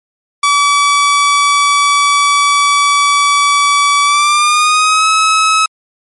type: tone with pitch glide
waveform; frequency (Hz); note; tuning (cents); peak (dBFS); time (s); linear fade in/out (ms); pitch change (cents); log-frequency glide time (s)
sawtooth; 1147 to 1287.5; D6 to E6; -41 to -41; -4; 0.43-5.66; 5; +200; 4.03-5.07
effects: MP3 48 kbps